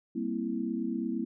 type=chord; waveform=sine; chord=C dominant seventh; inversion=second; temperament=equal; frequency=196 / 233.1 / 261.6 / 329.6 Hz; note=G3 / Bb3 / C4 / E4; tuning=0 / 0 / 0 / 0 cents; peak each=-38 / -33 / -36 / -35 dBFS; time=0.15-1.25 s; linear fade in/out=10 ms; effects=none